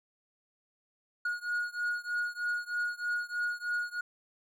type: beating tone pair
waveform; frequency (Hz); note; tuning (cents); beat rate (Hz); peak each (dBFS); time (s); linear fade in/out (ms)
triangle; 1442 / 1445.2; F#6 / F#6; -45 / -41; 3.2; -32 / -33; 1.25-4.01; 5
effects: none